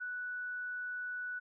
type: tone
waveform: sine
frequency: 1480 Hz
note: F#6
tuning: in tune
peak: -37 dBFS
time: 0-1.4 s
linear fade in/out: 20 ms
effects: none